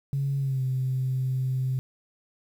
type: tone with pitch glide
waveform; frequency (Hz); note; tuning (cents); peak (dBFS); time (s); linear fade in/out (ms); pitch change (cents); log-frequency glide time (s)
sine; 138.59 to 130.06; C#3 to C3; 0 to -10; -23; 0.13-1.79; 0; -110; 0.38-0.63
effects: tanh soft clip ceiling -19 dBFS + 9-bit